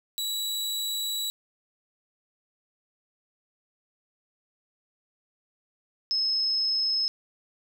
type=tone pair in turn; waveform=sawtooth / sine; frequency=3911 / 5182 Hz; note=B7 / E8; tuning=-18 / -30 cents; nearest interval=perfect fourth; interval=488 cents; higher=second; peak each=-25 / -23 dBFS; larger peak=second; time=0.18-1.3 / 6.11-7.08 s; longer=first; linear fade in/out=0 ms; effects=none